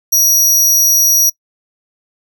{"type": "tone", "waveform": "sawtooth", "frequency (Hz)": 5770, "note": "F#8", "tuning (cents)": -44, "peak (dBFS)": -5, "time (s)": [0.12, 1.3], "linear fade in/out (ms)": 10, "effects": ["noise-tail reverb RT60 0.1 s tail -26 dB re dry"]}